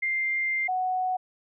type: tone pair in turn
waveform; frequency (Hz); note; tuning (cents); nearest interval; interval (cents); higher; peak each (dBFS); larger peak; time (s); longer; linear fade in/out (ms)
sine; 2099 / 740.8; C7 / F#5; +5 / +2; octave + tritone; 1803; first; -24; neither; 0.02-0.68 / 0.68-1.17; first; 10
effects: none